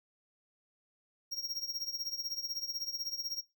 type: tone with tremolo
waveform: square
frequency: 5588 Hz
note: F8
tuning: in tune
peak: -33 dBFS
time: 1.31-3.42 s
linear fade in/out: 20 ms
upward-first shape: triangle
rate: 16 Hz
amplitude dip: 85%
effects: noise-tail reverb RT60 0.2 s tail -18 dB re dry